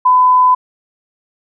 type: tone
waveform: sine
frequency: 1006 Hz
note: B5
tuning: 32 cents sharp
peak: -6 dBFS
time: 0.05-0.55 s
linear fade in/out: 10 ms
effects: none